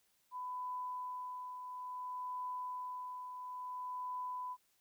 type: tone with tremolo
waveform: sine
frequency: 1000 Hz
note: B5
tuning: 21 cents sharp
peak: -38 dBFS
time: 0.31-4.57 s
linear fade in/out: 50 ms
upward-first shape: triangle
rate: 0.58 Hz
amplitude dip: 50%
effects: white hiss -75 dBFS RMS until 4.8 s